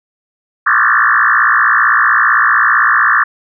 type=tone with frequency modulation; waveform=sine; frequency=1457 Hz; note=F#6; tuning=27 cents flat; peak=-7 dBFS; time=0.66-3.24 s; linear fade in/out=10 ms; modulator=57.8 Hz; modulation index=6.2; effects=none